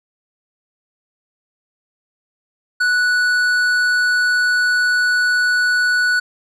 triangle tone with tanh clipping, 1477 Hz, F#6, 3 cents flat, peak -15 dBFS, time 2.8-6.2 s, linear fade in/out 10 ms, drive 14 dB, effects none

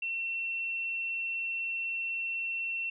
sine tone, 2708 Hz, E7, 46 cents sharp, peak -31 dBFS, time 0.02-2.9 s, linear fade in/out 5 ms, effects none

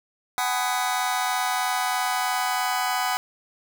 sawtooth chord, G# minor seventh, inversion third, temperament just, 747.5 / 830.6 / 996.7 / 1245.9 Hz, F#5 / G#5 / B5 / D#6, +17 / 0 / +16 / +2 cents, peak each -22 / -27 / -25 / -26 dBFS, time 0.38-3.17 s, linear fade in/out 0 ms, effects none

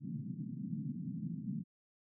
white band-pass noise, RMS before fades -41 dBFS, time 0-1.64 s, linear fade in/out 50 ms, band 130 to 240 Hz, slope 48 dB/octave, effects none

